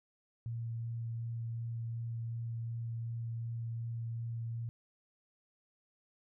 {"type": "tone with vibrato", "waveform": "sine", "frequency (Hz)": 115.7, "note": "A#2", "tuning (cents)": -13, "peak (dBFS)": -36, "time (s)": [0.46, 4.69], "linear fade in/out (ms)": 0, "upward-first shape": "sine", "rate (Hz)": 2.7, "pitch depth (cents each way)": 9, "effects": []}